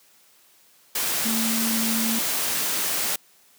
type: tone in noise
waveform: sine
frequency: 225.5 Hz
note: A3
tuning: 43 cents sharp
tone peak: -24 dBFS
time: 1.25-2.19 s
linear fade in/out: 5 ms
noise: white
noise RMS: -25 dBFS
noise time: 0.95-3.16 s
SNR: -2 dB
effects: white hiss -57 dBFS RMS until 3.58 s + high-pass 150 Hz 12 dB/octave